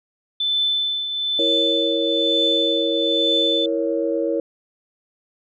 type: tone with tremolo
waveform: sine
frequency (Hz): 3520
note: A7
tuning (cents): 0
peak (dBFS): -16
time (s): 0.4-3.66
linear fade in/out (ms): 5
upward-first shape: triangle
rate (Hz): 1.1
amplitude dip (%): 60
type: chord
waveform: sine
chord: A# diminished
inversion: second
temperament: equal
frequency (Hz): 329.6 / 466.2 / 554.4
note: E4 / A#4 / C#5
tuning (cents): 0 / 0 / 0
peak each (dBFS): -23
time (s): 1.39-4.4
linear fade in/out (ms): 2
effects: tanh soft clip ceiling -6 dBFS

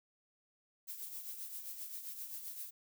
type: noise with tremolo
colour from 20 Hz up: violet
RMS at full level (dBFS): -43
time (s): 0.87-2.71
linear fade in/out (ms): 20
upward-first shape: triangle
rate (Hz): 7.6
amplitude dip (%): 60
effects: none

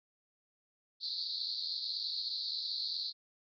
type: band-pass noise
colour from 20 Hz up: pink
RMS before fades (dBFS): -38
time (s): 1-3.13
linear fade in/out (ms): 50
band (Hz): 4000 to 4600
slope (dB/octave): 96
effects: none

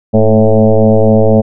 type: tone with frequency modulation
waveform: sine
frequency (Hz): 220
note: A3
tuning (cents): 0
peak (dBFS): -4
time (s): 0.13-1.42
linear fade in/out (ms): 20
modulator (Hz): 109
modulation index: 3.9
effects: none

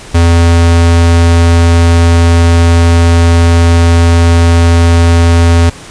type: tone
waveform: square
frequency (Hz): 84.6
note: E2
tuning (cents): +45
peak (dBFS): -4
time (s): 0.14-5.7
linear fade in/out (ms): 10
effects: pink hiss -30 dBFS RMS until 5.9 s + resampled to 22050 Hz

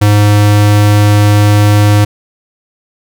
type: tone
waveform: square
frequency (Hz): 103.8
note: G#2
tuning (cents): 0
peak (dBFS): -5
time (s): 0.01-2.05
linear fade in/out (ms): 10
effects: none

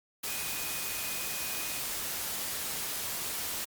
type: tone in noise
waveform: sine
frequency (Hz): 2489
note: D#7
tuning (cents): 0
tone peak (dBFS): -43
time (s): 0.27-1.8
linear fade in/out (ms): 10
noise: white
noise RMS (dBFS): -35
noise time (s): 0.23-3.65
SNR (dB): -11
effects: Opus 48 kbps

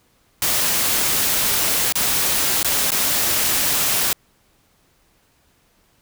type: noise with dropouts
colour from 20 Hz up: white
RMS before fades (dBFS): -19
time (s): 0.42-4.13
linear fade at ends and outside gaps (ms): 1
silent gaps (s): 1.924-1.955 / 2.63-2.646 / 2.906-2.918
effects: pink hiss -60 dBFS RMS until 6.01 s

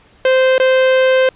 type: tone with dropouts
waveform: 45% pulse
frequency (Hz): 520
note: C5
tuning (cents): -11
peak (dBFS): -9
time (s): 0.25-1.29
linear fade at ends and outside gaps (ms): 2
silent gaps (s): 0.581-0.599
effects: pink hiss -49 dBFS RMS until 1.35 s + resampled to 8000 Hz

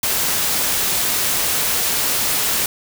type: noise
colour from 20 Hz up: white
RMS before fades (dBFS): -19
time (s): 0.03-2.66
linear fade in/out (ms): 2
effects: none

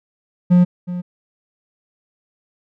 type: tone with echo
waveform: triangle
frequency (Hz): 178.1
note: F3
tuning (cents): +34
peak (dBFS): -6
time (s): 0.5-0.65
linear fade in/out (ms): 20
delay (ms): 370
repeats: 1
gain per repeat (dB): -14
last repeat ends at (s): 1.02
effects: none

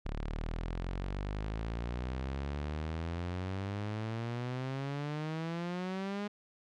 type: exponential sweep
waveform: sawtooth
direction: up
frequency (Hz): 35.35 to 207.7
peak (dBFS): -31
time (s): 0.05-6.28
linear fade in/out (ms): 10
effects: low-pass 4000 Hz 12 dB/octave

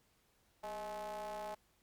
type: ring-modulated tone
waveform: square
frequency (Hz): 110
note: A2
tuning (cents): 0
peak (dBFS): -39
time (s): 0.63-1.55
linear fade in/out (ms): 10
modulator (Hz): 739
effects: pink hiss -73 dBFS RMS until 1.82 s + MP3 96 kbps

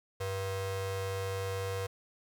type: ring-modulated tone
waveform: 45% pulse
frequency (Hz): 290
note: D4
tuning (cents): -22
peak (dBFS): -30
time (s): 0.2-1.87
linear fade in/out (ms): 10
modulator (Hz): 193
effects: none

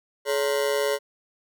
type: ring-modulated tone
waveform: 40% pulse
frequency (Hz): 493.9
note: B4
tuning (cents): 0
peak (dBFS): -18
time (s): 0.25-0.99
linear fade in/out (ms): 50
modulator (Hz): 69
effects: none

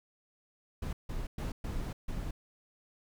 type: noise bursts at uneven times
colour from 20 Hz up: brown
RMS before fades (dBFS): -36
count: 5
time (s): 0.82-0.93 / 1.09-1.27 / 1.38-1.52 / 1.64-1.93 / 2.08-2.31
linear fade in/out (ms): 5
effects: none

